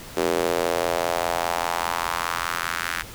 square tone with high-pass filter sweep, 42.48 Hz, F1, 47 cents flat, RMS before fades -25 dBFS, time 0.16-3.03 s, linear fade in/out 20 ms, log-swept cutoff 390 to 1600 Hz, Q 2.3, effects pink hiss -40 dBFS RMS until 3.14 s

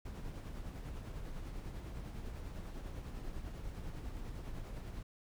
brown noise with tremolo, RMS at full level -42 dBFS, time 0.05-5.03 s, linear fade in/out 5 ms, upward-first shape triangle, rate 10 Hz, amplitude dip 45%, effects none

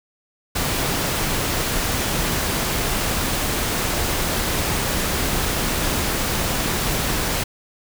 pink noise, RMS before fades -22 dBFS, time 0.55-7.44 s, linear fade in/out 10 ms, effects none

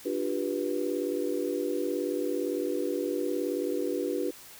sine chord, G dominant seventh, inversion second, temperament just, 294 / 352.8 / 392 / 490 Hz, D4 / F4 / G4 / B4, +2 / +18 / 0 / -14 cents, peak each -33 dBFS, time 0.05-4.31 s, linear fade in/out 10 ms, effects white hiss -49 dBFS RMS until 4.59 s

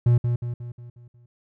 triangle tone with echo, 120.2 Hz, B2, 46 cents flat, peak -12 dBFS, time 0.06-0.18 s, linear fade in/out 5 ms, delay 180 ms, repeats 6, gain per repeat -6 dB, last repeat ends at 1.26 s, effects none

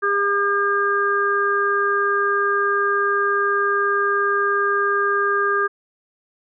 harmonic tone, 402.8 Hz, G4, 47 cents sharp, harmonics 1 / 3 / 4, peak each -22 / -20 / -21 dBFS, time 0.02-5.68 s, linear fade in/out 20 ms, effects none

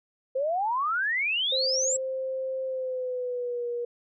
sine exponential sweep, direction up, 508 to 7860 Hz, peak -24 dBFS, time 0.35-1.97 s, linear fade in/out 10 ms
sine tone with pitch glide, 525 to 478.7 Hz, C5 to A#4, +6 to +46 cents, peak -28 dBFS, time 1.52-3.85 s, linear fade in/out 5 ms, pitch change -160 cents, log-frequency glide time 2.65-3.67 s
effects none

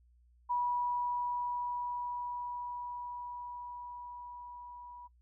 sine tone with level ramp, 974 Hz, B5, 24 cents flat, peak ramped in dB -29 to -47 dBFS, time 0.49-5.08 s, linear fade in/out 20 ms, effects noise-tail reverb RT60 0.1 s tail -25 dB re dry + added 60 Hz sine -62 dBFS peak until 5.21 s

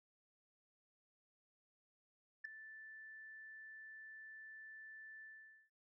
sine tone with ADSR envelope, 1760 Hz, A6, in tune, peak -37 dBFS, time 2.44-5.7 s, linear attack 12 ms, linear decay 3 ms, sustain -15 dB, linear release 480 ms, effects tanh soft clip ceiling -37 dBFS

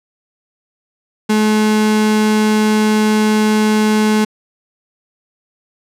35% pulse tone, 214.4 Hz, A3, 45 cents flat, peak -9 dBFS, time 1.29-4.25 s, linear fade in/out 10 ms, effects low-pass 11000 Hz 12 dB/octave

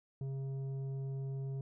triangle tone with tanh clipping, 135.4 Hz, C#3, 40 cents flat, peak -38 dBFS, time 0.21-1.61 s, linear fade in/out 2 ms, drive 12 dB, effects none

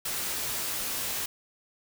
white noise with comb filter, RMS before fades -32 dBFS, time 0.05-1.26 s, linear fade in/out 5 ms, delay 18 ms, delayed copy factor -0.55, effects none

